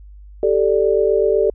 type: chord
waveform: sine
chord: G suspended second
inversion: none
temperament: equal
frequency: 392 / 440 / 587.3 Hz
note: G4 / A4 / D5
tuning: 0 / 0 / 0 cents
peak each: -17 / -16 / -19 dBFS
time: 0.43-1.5 s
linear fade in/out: 2 ms
effects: added 50 Hz sine -37 dBFS peak until 1.54 s